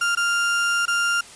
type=tone with dropouts; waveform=35% pulse; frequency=1396.9 Hz; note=F6; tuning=in tune; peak=-17 dBFS; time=0.01-1.21 s; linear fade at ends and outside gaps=5 ms; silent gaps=0.152-0.171 / 0.856-0.879 s; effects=white hiss -43 dBFS RMS until 1.35 s + resampled to 22050 Hz